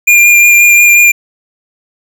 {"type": "tone with vibrato", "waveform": "square", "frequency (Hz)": 2403, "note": "D7", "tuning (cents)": 39, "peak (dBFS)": -3, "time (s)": [0.07, 1.12], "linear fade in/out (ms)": 10, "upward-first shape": "sine", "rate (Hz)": 5.6, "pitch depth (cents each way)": 14, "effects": []}